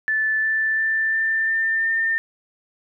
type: tone with pitch steps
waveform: sine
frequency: 1751 / 1762.2 / 1773.4 / 1784.7 / 1796.1 / 1807.5 Hz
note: A6 / A6 / A6 / A6 / A6 / A6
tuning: -9 / +2 / +13 / +24 / +35 / +46 cents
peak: -18 dBFS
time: 0.08-2.18 s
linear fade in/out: 0 ms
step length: 350 ms
effects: none